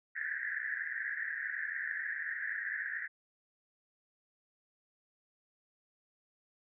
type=band-pass noise; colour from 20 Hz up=white; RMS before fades=-38 dBFS; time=0.15-3.08 s; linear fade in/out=20 ms; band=1600 to 1900 Hz; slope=96 dB/octave; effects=none